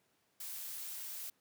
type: noise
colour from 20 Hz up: blue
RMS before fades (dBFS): -44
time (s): 0.4-1.3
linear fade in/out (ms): 5
effects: pink hiss -75 dBFS RMS until 1.4 s + high-pass 150 Hz 12 dB/octave